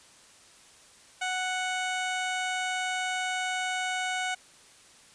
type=tone; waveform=15% pulse; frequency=740 Hz; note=F#5; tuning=in tune; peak=-22 dBFS; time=1.21-4.35 s; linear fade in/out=10 ms; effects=white hiss -55 dBFS RMS until 5.14 s + resampled to 22050 Hz